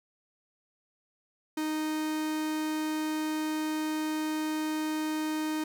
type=tone; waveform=45% pulse; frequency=310 Hz; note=D#4; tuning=6 cents flat; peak=-29 dBFS; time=1.57-5.64 s; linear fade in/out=5 ms; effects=none